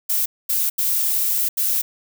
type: noise bursts at uneven times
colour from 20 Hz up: violet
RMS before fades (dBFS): -20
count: 4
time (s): 0.09-0.26 / 0.49-0.7 / 0.78-1.49 / 1.57-1.82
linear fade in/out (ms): 10
effects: none